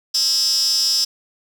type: tone with high-pass filter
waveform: 15% pulse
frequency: 324.9 Hz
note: E4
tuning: 25 cents flat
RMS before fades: -18 dBFS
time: 0.14-1.05 s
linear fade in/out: 10 ms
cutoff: 5100 Hz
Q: 8.8
effects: none